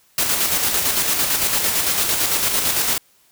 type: noise with tremolo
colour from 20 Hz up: white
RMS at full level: -18 dBFS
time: 0.18-2.98 s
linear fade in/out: 2 ms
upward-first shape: square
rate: 8.9 Hz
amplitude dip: 35%
effects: white hiss -57 dBFS RMS until 3.31 s